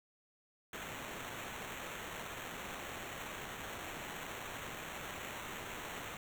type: noise with sample-and-hold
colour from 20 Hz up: violet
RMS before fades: -45 dBFS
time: 0.73-6.17 s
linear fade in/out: 2 ms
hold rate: 4900 Hz
effects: none